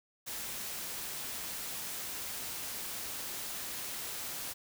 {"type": "noise", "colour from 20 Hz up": "white", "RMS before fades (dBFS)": -40, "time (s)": [0.26, 4.54], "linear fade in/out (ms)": 20, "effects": []}